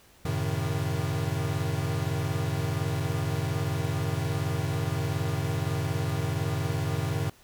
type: chord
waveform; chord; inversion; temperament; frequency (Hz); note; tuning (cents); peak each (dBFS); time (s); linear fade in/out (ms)
square; F# diminished seventh; none; equal with one note detuned; 92.5 / 110 / 134.18 / 155.56; F#2 / A2 / C3 / Eb3; 0 / 0 / +44 / 0; -33; 0.25-7.3; 5
effects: pink hiss -57 dBFS RMS until 7.43 s